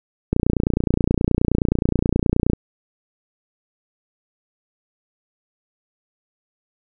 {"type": "click train", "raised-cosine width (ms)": 3, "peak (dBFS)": -4, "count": 66, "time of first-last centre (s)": [0.33, 2.533], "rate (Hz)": 29.5, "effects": []}